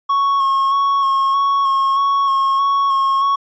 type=tone with vibrato; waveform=triangle; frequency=1098 Hz; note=C#6; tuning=17 cents flat; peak=-11 dBFS; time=0.09-3.36 s; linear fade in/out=10 ms; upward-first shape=square; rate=1.6 Hz; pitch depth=19 cents each way; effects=resampled to 16000 Hz